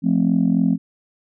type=chord; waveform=sine; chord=F major; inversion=none; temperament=just; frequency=174.61 / 218.3 / 261.9 Hz; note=F3 / A3 / C4; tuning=0 / -13 / +2 cents; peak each=-18 dBFS; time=0.02-0.78 s; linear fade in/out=50 ms; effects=tanh soft clip ceiling -7 dBFS